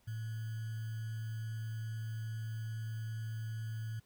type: tone with sample-and-hold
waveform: sine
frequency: 111.3 Hz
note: A2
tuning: 20 cents sharp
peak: -37 dBFS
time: 0.07-4 s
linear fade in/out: 10 ms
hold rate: 1575 Hz
effects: pink hiss -71 dBFS RMS until 4.05 s